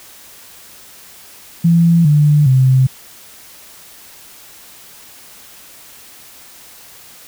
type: tone with pitch steps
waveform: sine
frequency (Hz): 168.5 / 148.39 / 130.68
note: E3 / D3 / C3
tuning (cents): +38 / +18 / -2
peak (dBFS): -7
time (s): 1.64-2.87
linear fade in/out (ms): 10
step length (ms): 410
effects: white hiss -40 dBFS RMS until 7.27 s